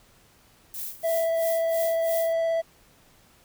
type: noise with tremolo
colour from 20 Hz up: violet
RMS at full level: -33 dBFS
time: 0.74-2.33 s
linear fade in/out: 0 ms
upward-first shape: sine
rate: 3 Hz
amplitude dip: 85%
type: tone with vibrato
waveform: triangle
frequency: 659.3 Hz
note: E5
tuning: in tune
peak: -20 dBFS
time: 1.03-2.62 s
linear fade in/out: 20 ms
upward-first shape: triangle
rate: 17 Hz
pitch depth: 10 cents each way
effects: pink hiss -58 dBFS RMS until 3.44 s